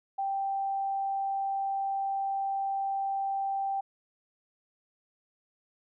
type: tone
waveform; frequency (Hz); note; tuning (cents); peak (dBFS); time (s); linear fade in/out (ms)
sine; 784; G5; 0; -28; 0.18-3.81; 10
effects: none